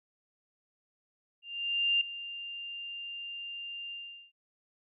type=tone with ADSR envelope; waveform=sine; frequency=2794 Hz; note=F7; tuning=in tune; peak=-23 dBFS; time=1.42-4.32 s; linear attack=590 ms; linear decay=4 ms; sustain=-15 dB; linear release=400 ms; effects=none